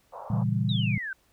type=band-pass noise; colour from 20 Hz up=white; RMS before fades=-41 dBFS; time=0.12-0.44 s; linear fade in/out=20 ms; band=500 to 1100 Hz; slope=48 dB/octave
type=chord; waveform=sine; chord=A# diminished seventh; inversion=none; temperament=equal; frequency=116.54 / 138.59 / 164.81 / 196 Hz; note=A#2 / C#3 / E3 / G3; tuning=0 / 0 / 0 / 0 cents; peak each=-26 / -30 / -31 / -29 dBFS; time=0.3-0.98 s; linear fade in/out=5 ms
type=exponential sweep; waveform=sine; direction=down; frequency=3911 to 1498 Hz; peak=-31 dBFS; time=0.69-1.13 s; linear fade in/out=2 ms
effects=pink hiss -66 dBFS RMS until 1.32 s